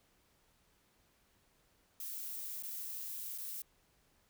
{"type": "noise with dropouts", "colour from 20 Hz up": "violet", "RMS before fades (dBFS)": -43, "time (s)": [2, 3.62], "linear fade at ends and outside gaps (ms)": 2, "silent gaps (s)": [[2.624, 2.633], [3.378, 3.383]], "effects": ["pink hiss -72 dBFS RMS until 4.29 s"]}